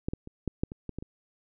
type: clicks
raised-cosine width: 3 ms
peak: -16 / -19 / -29 / -16 / -13 / -26 / -22 / -22 / -27 dBFS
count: 9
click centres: 0.085 / 0.135 / 0.274 / 0.477 / 0.635 / 0.719 / 0.893 / 0.986 / 1.025 s
effects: none

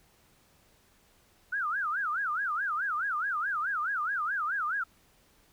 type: tone with vibrato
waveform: sine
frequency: 1407 Hz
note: F6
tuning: 12 cents sharp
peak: -28 dBFS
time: 1.52-4.84 s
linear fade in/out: 10 ms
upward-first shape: sine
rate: 4.7 Hz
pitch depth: 290 cents each way
effects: pink hiss -64 dBFS RMS until 5.52 s

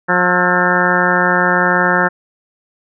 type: harmonic tone with a mistuned harmonic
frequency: 178.9 Hz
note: F3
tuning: 42 cents sharp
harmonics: 1 / 2 / 3 / 4 / 5 / 6 / 7 / 8 / 9 / 10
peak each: -20 / -21 / -20 / -22 / -20 / -22 / -20 / -19 / -18 / -19 dBFS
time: 0.08-2.09 s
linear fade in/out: 20 ms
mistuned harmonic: 7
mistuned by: +89 cents
effects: none

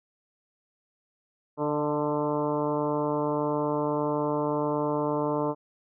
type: harmonic tone with a mistuned harmonic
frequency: 148.2 Hz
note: D3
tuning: 16 cents sharp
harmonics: 1 / 2 / 3 / 4 / 5 / 6 / 7 / 8 / 9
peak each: -35 / -30 / -30 / -31 / -42 / -33 / -35 / -42 / -46 dBFS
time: 1.57-5.55 s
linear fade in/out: 50 ms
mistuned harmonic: 4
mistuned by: +19 cents
effects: none

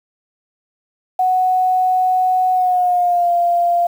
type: tone with pitch glide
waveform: sine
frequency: 740 to 694.4 Hz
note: F#5 to F5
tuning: 0 to -10 cents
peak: -12 dBFS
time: 1.19-3.87 s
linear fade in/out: 5 ms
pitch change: -110 cents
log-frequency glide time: 2.53-3.31 s
effects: 7-bit

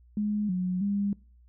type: tone with pitch steps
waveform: sine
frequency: 209.1 / 182.5 / 201.4 Hz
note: G#3 / F#3 / G3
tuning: +12 / -24 / +47 cents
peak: -25 dBFS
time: 0.17-1.13 s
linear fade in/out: 2 ms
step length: 320 ms
effects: noise-tail reverb RT60 0.4 s tail -24 dB re dry + added 60 Hz sine -54 dBFS peak until 1.48 s

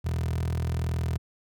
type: tone with high-pass filter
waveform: 15% pulse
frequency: 41.2 Hz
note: E1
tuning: in tune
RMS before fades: -28 dBFS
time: 0.04-1.18 s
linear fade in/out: 20 ms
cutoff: 95 Hz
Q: 6.6
effects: none

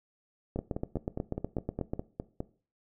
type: two click trains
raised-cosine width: 2 ms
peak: -20 / -18 dBFS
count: 10 / 12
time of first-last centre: 0.56-2.404 / 0.59-1.935 s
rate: 4.88 / 8.18 Hz
effects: noise-tail reverb RT60 0.4 s tail -18 dB re dry

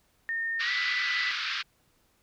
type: tone with pitch glide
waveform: sine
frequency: 1828 to 1982 Hz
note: A#6 to B6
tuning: -34 to +6 cents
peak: -28 dBFS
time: 0.29-1.31 s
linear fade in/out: 0 ms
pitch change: +140 cents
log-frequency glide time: 0.61-0.71 s
type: band-pass noise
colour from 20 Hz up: pink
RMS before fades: -32 dBFS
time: 0.59-1.63 s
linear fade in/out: 20 ms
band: 1300 to 4900 Hz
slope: 48 dB/octave
effects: pink hiss -68 dBFS RMS until 2.22 s

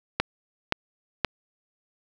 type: click train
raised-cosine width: 0.3 ms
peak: -5 dBFS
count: 3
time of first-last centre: 0.2-1.247 s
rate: 1.91 Hz
effects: none

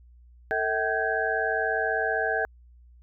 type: tone cluster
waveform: sine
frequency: 447.5 / 647 / 762 / 1554 / 1654 Hz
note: A4 / E5 / G5 / G6 / G#6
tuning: +29 / -32 / -49 / -16 / -8 cents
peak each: -30 dBFS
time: 0.51-2.45 s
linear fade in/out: 0 ms
effects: added 60 Hz sine -50 dBFS peak until 3.02 s

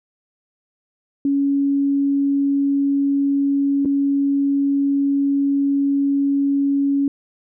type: tone with dropouts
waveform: sine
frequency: 279.4 Hz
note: C#4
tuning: 14 cents sharp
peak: -15 dBFS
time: 1.25-7.08 s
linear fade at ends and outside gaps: 2 ms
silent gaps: 3.85-3.856 s
effects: none

